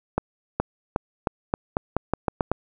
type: accelerating click train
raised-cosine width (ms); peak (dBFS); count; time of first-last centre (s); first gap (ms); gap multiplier
1; -7; 11; 0.18-2.516; 420; 0.86
effects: none